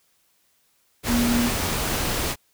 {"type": "tone in noise", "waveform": "sine", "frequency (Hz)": 238.4, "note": "A#3", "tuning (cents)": 39, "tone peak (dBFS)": -19, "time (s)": [1.07, 1.51], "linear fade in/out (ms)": 50, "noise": "pink", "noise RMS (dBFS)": -25, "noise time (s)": [1.03, 2.36], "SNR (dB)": 3, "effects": ["white hiss -65 dBFS RMS until 2.53 s"]}